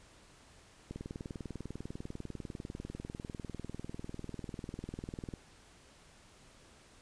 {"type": "click train", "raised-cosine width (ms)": 3, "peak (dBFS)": -28, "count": 90, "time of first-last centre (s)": [0.91, 5.338], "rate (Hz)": 20.1, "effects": ["pink hiss -60 dBFS RMS until 7.01 s", "resampled to 22050 Hz"]}